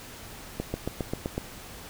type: accelerating click train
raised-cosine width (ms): 2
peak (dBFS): -15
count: 7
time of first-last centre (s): 0.6-1.379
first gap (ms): 140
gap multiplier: 0.97
effects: pink hiss -44 dBFS RMS until 1.89 s